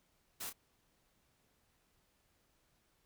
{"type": "noise with echo", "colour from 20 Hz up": "white", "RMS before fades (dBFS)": -43, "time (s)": [0.4, 0.5], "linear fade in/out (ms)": 10, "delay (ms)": 30, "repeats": 1, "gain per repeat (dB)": -8, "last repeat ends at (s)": 0.53, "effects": ["pink hiss -75 dBFS RMS until 3.05 s"]}